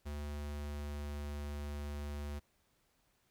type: tone with pitch glide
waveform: square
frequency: 73.42 to 72.87 Hz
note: D2 to D2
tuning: 0 to -13 cents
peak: -40 dBFS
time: 0.05-2.4 s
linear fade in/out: 20 ms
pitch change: -13 cents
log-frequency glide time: 0.17-1.19 s
effects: pink hiss -75 dBFS RMS until 3.3 s